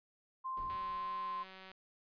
sine tone, 1046.5 Hz, C6, in tune, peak -37 dBFS, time 0.44-1.44 s, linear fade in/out 20 ms
brown noise with exponential decay, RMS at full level -46 dBFS, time 0.57-1.45 s, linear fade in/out 2 ms, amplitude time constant 190 ms
click train, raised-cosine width 0.3 ms, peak -37 dBFS, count 193, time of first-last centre 0.7-1.716 s, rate 189 Hz
effects resampled to 11025 Hz

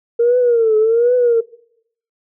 sine tone with vibrato, 463.2 Hz, A#4, 11 cents flat, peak -9 dBFS, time 0.19-1.41 s, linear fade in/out 10 ms, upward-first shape triangle, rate 1.3 Hz, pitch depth 140 cents each way, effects noise-tail reverb RT60 0.7 s tail -20 dB re dry + tanh soft clip ceiling -5 dBFS

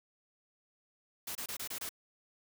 white noise bursts, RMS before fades -40 dBFS, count 6, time 1.27-1.892 s, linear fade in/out 5 ms, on 82 ms, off 26 ms, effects none

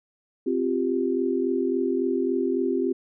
sine chord, C suspended fourth, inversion none, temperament just, 261.6 / 348.8 / 392.4 Hz, C4 / F4 / G4, 0 / -2 / +2 cents, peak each -26 dBFS, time 0.46-2.93 s, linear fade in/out 10 ms, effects none

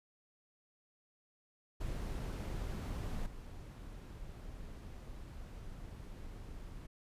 brown noise with level steps, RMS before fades -39 / -48 dBFS, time 1.8-6.87 s, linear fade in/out 10 ms, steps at 3.26 s, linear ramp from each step 2 ms, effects resampled to 32000 Hz

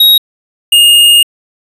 square tone pair in turn, 3792 / 2841 Hz, A#7 / F7, +29 / +29 cents, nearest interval perfect fourth, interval 500 cents, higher first, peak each -3 dBFS, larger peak neither, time 0-0.18 / 0.72-1.23 s, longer second, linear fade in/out 5 ms, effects resampled to 32000 Hz

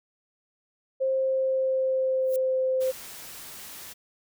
sine tone with pitch glide, 529 to 519.9 Hz, C5 to C5, +19 to -11 cents, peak -22 dBFS, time 1-2.92 s, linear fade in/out 20 ms, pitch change -30 cents, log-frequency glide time 1.13-2.58 s
violet noise with exponential growth, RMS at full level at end -35 dBFS, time 2.22-2.36 s, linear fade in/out 2 ms, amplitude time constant 29 ms
white noise, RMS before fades -42 dBFS, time 2.8-3.94 s, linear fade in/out 20 ms
effects none

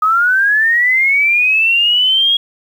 sine linear sweep, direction up, 1244.5 to 3301 Hz, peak -9 dBFS, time 0.02-2.37 s, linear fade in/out 5 ms, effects 7-bit

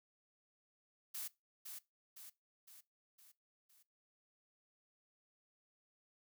blue noise with echo, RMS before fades -44 dBFS, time 1.14-1.28 s, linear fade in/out 10 ms, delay 510 ms, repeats 5, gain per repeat -5 dB, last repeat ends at 3.83 s, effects noise-tail reverb RT60 0.2 s tail -19 dB re dry

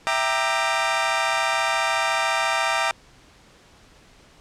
20% pulse chord, E half-diminished seventh, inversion none, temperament equal with one note detuned, 659.3 / 784 / 932.3 / 1193.1 Hz, E5 / G5 / Bb5 / D6, 0 / 0 / 0 / +27 cents, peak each -21 dBFS, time 0.07-2.91 s, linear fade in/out 0 ms, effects pink hiss -52 dBFS RMS until 4.4 s + low-pass 7000 Hz 12 dB/octave

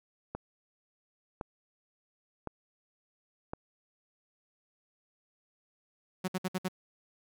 click train, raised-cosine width 1 ms, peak -22 dBFS, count 4, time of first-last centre 0.35-3.535 s, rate 0.942 Hz
sawtooth tone bursts, 185 Hz, F#3, in tune, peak -26 dBFS, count 5, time 6.24-6.685 s, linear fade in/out 10 ms, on 41 ms, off 60 ms
effects none

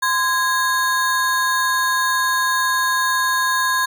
square ring-modulated tone, 1339 Hz, E6, 27 cents sharp, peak -14 dBFS, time 0.02-3.86 s, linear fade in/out 10 ms, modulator 309 Hz, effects none

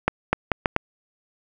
accelerating click train, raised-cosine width 0.5 ms, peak -3 dBFS, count 5, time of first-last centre 0.08-0.764 s, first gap 250 ms, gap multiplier 0.75, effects none

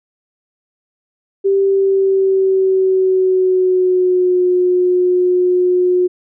sine tone with pitch glide, 392 to 361.5 Hz, G4 to F#4, 0 to -40 cents, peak -10 dBFS, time 1.44-6.08 s, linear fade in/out 20 ms, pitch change -140 cents, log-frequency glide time 1.59-4.43 s, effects none

